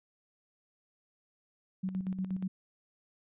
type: tone with tremolo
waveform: sine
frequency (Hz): 187.7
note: F#3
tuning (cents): +25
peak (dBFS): -30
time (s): 1.83-2.48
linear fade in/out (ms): 10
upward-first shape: square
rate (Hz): 8.4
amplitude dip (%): 60
effects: resampled to 8000 Hz